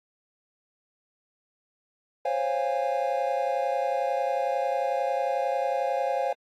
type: chord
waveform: triangle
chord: Db major seventh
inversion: third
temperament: equal with one note detuned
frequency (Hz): 523.3 / 554.4 / 698.5 / 818.7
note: C5 / Db5 / F5 / Ab5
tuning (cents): 0 / 0 / 0 / -25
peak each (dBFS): -28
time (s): 2.25-6.33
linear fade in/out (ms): 5
effects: AAC 64 kbps